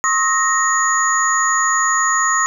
sine tone cluster, 1077 / 1277 / 1865 / 6790 Hz, C6 / D#6 / A#6 / G#8, +50 / +45 / 0 / +37 cents, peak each -19 dBFS, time 0.04-2.46 s, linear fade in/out 0 ms, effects 8-bit

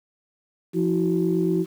sine tone cluster, 173.1 / 325.8 / 374.3 Hz, F3 / E4 / F#4, -15 / -20 / +20 cents, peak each -23 dBFS, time 0.73-1.66 s, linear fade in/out 50 ms, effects tanh soft clip ceiling -10 dBFS + 8-bit

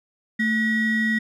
triangle ring-modulated tone, 848 Hz, G#5, 36 cents sharp, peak -14 dBFS, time 0.39-1.19 s, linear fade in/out 10 ms, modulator 1070 Hz, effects none

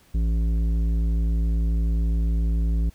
triangle tone with tanh clipping, 55.8 Hz, A1, 25 cents sharp, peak -21 dBFS, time 0.14-2.9 s, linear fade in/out 10 ms, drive 15 dB, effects pink hiss -57 dBFS RMS until 2.94 s

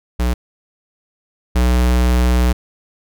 square tone pair in turn, 60.8 / 61.44 Hz, B1 / B1, -26 / -8 cents, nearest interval unison, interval 18 cents, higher second, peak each -15 / -12 dBFS, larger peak second, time 0.19-0.34 / 1.55-2.53 s, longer second, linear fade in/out 10 ms, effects none

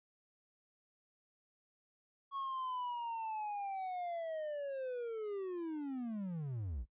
triangle linear sweep, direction down, 1108.7 to 49 Hz, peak -36 dBFS, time 2.31-6.86 s, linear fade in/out 50 ms, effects noise-tail reverb RT60 0.1 s tail -22 dB re dry + resampled to 8000 Hz

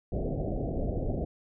pink low-pass noise, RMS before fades -31 dBFS, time 0.12-1.25 s, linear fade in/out 5 ms, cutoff 720 Hz, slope 96 dB/octave, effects none

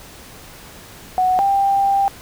sine tone pair in turn, 740 / 790.8 Hz, F#5 / G5, 0 / +15 cents, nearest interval minor second, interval 115 cents, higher second, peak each -13 dBFS, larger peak neither, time 1.18-1.39 / 1.39-2.08 s, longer second, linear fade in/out 0 ms, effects pink hiss -40 dBFS RMS until 2.21 s

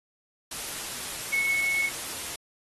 sine tone in noise, 2200 Hz, C#7, 14 cents flat, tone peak -23 dBFS, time 1.32-1.89 s, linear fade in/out 5 ms, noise white, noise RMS -35 dBFS, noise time 0.51-2.36 s, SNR +9 dB, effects AAC 32 kbps

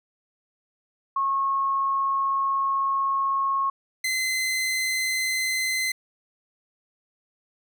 sine / sawtooth tone pair in turn, 1091 / 2055 Hz, C#6 / C7, -28 / -32 cents, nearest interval major seventh, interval 1096 cents, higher second, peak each -21 / -20 dBFS, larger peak second, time 1.16-3.7 / 4.04-5.92 s, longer first, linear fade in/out 5 ms, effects none

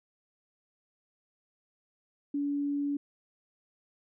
sine tone, 285.8 Hz, D4, 47 cents flat, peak -28 dBFS, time 2.34-2.97 s, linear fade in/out 5 ms, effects none

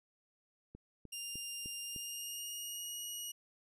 click train, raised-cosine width 3 ms, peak -37 dBFS, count 5, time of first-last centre 0.75-1.962 s, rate 3.3 Hz
15% pulse tone with pitch glide, 2801 to 2898 Hz, F7 to F#7, +4 to -37 cents, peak -34 dBFS, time 1.12-3.32 s, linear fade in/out 10 ms, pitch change +59 cents, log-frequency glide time 1.8-3.03 s
effects none

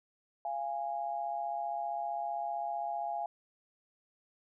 sine tone pair together, 689.6 / 825 Hz, F5 / G#5, -22 / -12 cents, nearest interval minor third, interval 310 cents, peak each -36 / -36 dBFS, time 0.45-3.26 s, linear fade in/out 2 ms, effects none

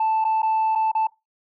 sine tone with dropouts, 880 Hz, A5, in tune, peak -16 dBFS, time 0-1.07 s, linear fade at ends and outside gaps 5 ms, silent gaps 0.243-0.249 / 0.42-0.429 / 0.752-0.756 / 0.916-0.95 s, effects noise-tail reverb RT60 0.2 s tail -21 dB re dry + tanh soft clip ceiling -16 dBFS

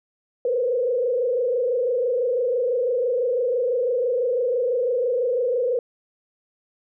sine tone with frequency modulation, 493.9 Hz, B4, in tune, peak -19 dBFS, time 0.45-5.79 s, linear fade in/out 2 ms, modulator 26 Hz, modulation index 1.2, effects none

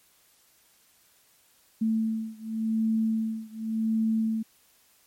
sine beating tone pair, 221.5 / 222.39 Hz, A3 / A3, +12 / +19 cents, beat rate 0.89 Hz, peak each -27 / -28 dBFS, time 1.81-4.43 s, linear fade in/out 10 ms, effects white hiss -62 dBFS RMS until 5.06 s + MP3 64 kbps

